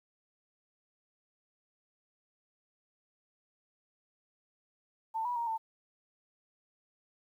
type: tone with pitch steps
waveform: sine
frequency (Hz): 892 / 974 / 937 / 893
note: A5 / B5 / A#5 / A5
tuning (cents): +23 / -24 / +9 / +25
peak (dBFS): -31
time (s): 5.14-5.58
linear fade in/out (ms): 20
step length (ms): 110
effects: 11-bit